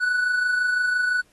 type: tone pair together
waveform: triangle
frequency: 1480 / 1505.9 Hz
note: F#6 / F#6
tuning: 0 / +30 cents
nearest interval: unison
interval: 30 cents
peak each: -18 / -29 dBFS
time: 0-1.22 s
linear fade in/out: 20 ms
effects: pink hiss -61 dBFS RMS until 1.32 s + AAC 32 kbps